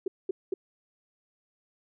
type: tone bursts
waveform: sine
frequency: 378.2 Hz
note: F#4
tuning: 38 cents sharp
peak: -25 dBFS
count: 3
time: 0.06-0.54 s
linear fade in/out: 5 ms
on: 20 ms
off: 210 ms
effects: none